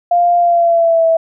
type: tone with pitch glide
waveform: sine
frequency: 698.5 to 655.5 Hz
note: F5 to E5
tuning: 0 to -10 cents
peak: -8 dBFS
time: 0.11-1.17 s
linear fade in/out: 5 ms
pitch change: -110 cents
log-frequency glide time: 0.38-1.06 s
effects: none